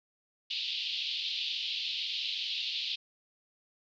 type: band-pass noise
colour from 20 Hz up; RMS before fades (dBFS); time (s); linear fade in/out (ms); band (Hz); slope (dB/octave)
pink; -35; 0.5-2.96; 10; 2800 to 4400; 48
effects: none